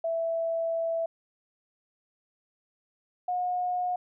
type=tone pair in turn; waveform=sine; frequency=661 / 721.8 Hz; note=E5 / F#5; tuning=+5 / -43 cents; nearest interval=major second; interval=152 cents; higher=second; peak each=-26 dBFS; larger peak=neither; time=0.04-1.06 / 3.28-3.96 s; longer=first; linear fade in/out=5 ms; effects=none